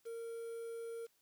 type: tone with quantisation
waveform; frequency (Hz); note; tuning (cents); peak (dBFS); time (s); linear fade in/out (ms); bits
triangle; 461.1; A#4; -19; -40; 0.05-1.07; 20; 10
effects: white hiss -75 dBFS RMS until 1.21 s